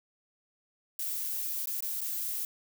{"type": "noise with dropouts", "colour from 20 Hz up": "violet", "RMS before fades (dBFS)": -34, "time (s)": [0.99, 2.45], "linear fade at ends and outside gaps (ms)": 2, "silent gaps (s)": [[1.658, 1.672], [1.806, 1.824], [2.008, 2.014]], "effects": []}